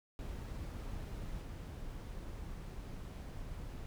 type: noise with level steps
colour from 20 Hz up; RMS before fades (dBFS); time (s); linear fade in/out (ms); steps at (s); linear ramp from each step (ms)
brown; -43 / -45; 0.19-3.86; 0; 1.4; 20
effects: none